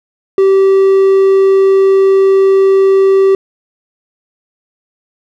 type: tone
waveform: triangle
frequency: 387.3 Hz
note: G4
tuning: 21 cents flat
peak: -3 dBFS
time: 0.38-3.35 s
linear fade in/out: 2 ms
effects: none